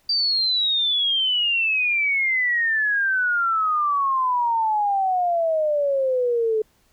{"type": "exponential sweep", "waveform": "sine", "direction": "down", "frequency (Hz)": [4699, 428.8], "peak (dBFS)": -18, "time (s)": [0.09, 6.62], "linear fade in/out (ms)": 5, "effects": ["pink hiss -62 dBFS RMS until 6.92 s"]}